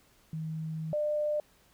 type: tone pair in turn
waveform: sine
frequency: 158.6 / 598.8 Hz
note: D#3 / D5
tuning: +33 / +33 cents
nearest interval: octave + major seventh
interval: 2300 cents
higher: second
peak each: -33 / -27 dBFS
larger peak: second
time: 0.33-0.93 / 0.93-1.4 s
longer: first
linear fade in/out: 2 ms
effects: pink hiss -64 dBFS RMS until 1.73 s